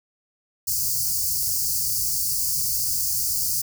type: band-stop noise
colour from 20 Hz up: white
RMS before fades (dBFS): -24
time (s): 0.67-3.62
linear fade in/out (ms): 10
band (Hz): 160 to 4500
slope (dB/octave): 96
effects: none